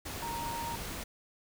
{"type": "tone in noise", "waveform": "sine", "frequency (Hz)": 932.3, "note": "A#5", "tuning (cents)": 0, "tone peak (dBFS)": -36, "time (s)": [0.22, 0.76], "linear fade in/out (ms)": 10, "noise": "pink", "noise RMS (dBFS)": -40, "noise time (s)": [0.05, 1.04], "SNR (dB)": 1, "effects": []}